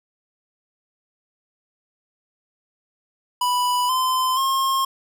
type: tone with pitch steps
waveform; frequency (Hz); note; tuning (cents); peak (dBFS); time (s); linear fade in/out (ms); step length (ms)
square; 987.8 / 1029.2 / 1072.2; B5 / C6 / C6; 0 / -29 / +42; -19; 3.41-4.85; 5; 480
effects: none